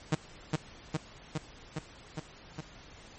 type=tone with echo; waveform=sawtooth; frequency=155.56 Hz; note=D#3; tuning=in tune; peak=-20 dBFS; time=0.12-0.15 s; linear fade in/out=5 ms; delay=410 ms; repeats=6; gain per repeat=-2 dB; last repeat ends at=2.61 s; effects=pink hiss -52 dBFS RMS until 3.18 s + MP3 32 kbps